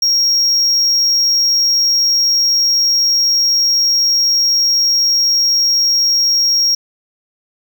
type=tone; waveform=triangle; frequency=5588 Hz; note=F8; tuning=in tune; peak=-9 dBFS; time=0.02-6.75 s; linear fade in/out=5 ms; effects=none